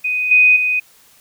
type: tone with level steps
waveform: sine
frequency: 2496 Hz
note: D#7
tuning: 5 cents sharp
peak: -16 / -7 / -14 dBFS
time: 0.04-0.8 s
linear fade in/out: 10 ms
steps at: 0.31 / 0.56 s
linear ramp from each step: 5 ms
effects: white hiss -50 dBFS RMS until 1.2 s